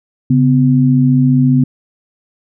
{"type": "tone pair together", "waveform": "sine", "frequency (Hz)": [138.59, 253.3], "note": ["C#3", "B3"], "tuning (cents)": [0, 44], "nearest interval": "minor seventh", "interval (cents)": 1044, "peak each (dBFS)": -10, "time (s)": [0.3, 1.64], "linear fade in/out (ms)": 5, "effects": []}